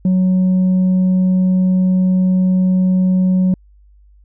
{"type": "tone with tanh clipping", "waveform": "triangle", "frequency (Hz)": 185, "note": "F#3", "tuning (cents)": 0, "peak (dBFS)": -11, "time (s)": [0.05, 3.54], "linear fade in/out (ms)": 2, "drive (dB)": 7, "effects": ["added 50 Hz sine -44 dBFS peak until 4.24 s"]}